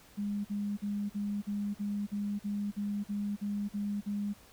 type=tone bursts; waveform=sine; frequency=204.4 Hz; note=G#3; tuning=27 cents flat; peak=-31 dBFS; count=13; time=0.17-4.338 s; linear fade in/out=20 ms; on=280 ms; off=44 ms; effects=pink hiss -58 dBFS RMS until 4.52 s